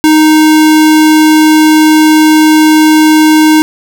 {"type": "tone", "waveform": "square", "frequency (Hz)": 310.5, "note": "D#4", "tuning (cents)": -3, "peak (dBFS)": -3, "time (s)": [0.04, 3.62], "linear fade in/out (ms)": 0, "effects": []}